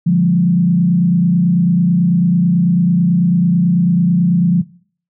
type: tone with frequency modulation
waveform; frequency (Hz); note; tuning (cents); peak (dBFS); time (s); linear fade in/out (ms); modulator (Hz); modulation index
sine; 174.61; F3; 0; -9; 0.06-4.62; 10; 29.1; 0.77
effects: noise-tail reverb RT60 0.5 s tail -21 dB re dry